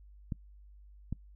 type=clicks; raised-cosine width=5 ms; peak=-22 dBFS; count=2; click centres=0.322 / 1.126 s; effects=noise-tail reverb RT60 0.1 s tail -24 dB re dry + added 50 Hz sine -52 dBFS peak until 1.35 s

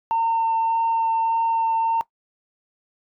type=tone with vibrato; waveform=sine; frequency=908 Hz; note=A#5; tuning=46 cents flat; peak=-16 dBFS; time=0.11-2.01 s; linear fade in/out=0 ms; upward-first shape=sine; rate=1.7 Hz; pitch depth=9 cents each way; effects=noise-tail reverb RT60 0.1 s tail -19 dB re dry + tanh soft clip ceiling -15 dBFS

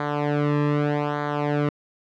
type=tone with flanger; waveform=sawtooth; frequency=146.83 Hz; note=D3; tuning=in tune; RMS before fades=-23 dBFS; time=0-1.69 s; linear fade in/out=2 ms; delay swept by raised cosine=0.37 to 1.37 ms; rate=0.82 Hz; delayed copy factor=-0.85; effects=low-pass 2000 Hz 12 dB/octave

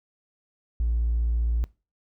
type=tone with hard clipping; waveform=sine; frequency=57.6 Hz; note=A#1; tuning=20 cents flat; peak=-22 dBFS; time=0.8-1.64 s; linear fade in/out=0 ms; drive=1 dB; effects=noise-tail reverb RT60 0.3 s tail -21 dB re dry

